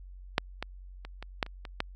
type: clicks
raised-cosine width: 0.3 ms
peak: -7 / -17 / -26 / -25 / -10 / -29 / -25 / -12 dBFS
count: 8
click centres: 0.381 / 0.626 / 1.05 / 1.226 / 1.428 / 1.464 / 1.652 / 1.804 s
effects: added 46 Hz sine -44 dBFS peak until 1.95 s + AAC 64 kbps